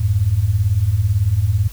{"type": "beating tone pair", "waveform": "sine", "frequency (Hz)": [87.31, 105.31], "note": ["F2", "G#2"], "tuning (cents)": [0, 25], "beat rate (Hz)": 18, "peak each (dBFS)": [-18, -15], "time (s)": [0, 1.68], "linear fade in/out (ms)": 10, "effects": ["added 50 Hz sine -33 dBFS peak until 1.72 s", "white hiss -43 dBFS RMS until 1.72 s"]}